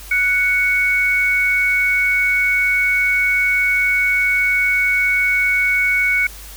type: tone pair together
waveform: sine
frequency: 1480 / 2225 Hz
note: F#6 / C#7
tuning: 0 / +6 cents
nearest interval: perfect fifth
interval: 706 cents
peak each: -21 / -14 dBFS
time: 0.11-6.27 s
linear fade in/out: 5 ms
effects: added 50 Hz sine -36 dBFS peak until 6.56 s + white hiss -38 dBFS RMS until 6.56 s